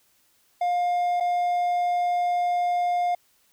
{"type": "tone with dropouts", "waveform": "triangle", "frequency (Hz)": 708, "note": "F5", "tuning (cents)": 23, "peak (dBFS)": -19, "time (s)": [0.61, 3.15], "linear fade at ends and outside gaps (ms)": 5, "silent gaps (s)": [1.201, 1.206], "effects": ["white hiss -64 dBFS RMS until 3.52 s"]}